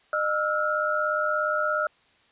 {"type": "tone cluster", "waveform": "sine", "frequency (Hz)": [609, 1322, 1419], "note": ["D#5", "E6", "F6"], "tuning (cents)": [-37, 5, 27], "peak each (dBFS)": -27, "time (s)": [0.13, 1.87], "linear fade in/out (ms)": 2, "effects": ["white hiss -61 dBFS RMS until 2.31 s", "resampled to 8000 Hz"]}